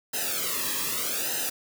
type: noise with flanger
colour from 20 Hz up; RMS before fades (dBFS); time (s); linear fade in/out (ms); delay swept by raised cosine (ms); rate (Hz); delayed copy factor
white; -29; 0.13-1.5; 10; 0.88 to 1.39; 0.82; -0.95
effects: none